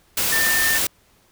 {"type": "tone in noise", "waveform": "sine", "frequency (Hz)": 1796, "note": "A6", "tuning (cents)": 35, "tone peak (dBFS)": -19, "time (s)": [0.32, 0.78], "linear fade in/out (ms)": 5, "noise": "white", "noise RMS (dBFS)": -21, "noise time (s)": [0.17, 0.87], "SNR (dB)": -1, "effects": ["pink hiss -58 dBFS RMS until 1.31 s"]}